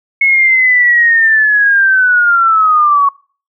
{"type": "linear sweep", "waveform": "sine", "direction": "down", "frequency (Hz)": [2191, 1108.7], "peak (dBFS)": -6, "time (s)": [0.21, 3.09], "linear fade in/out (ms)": 5, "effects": ["noise-tail reverb RT60 0.4 s tail -22 dB re dry"]}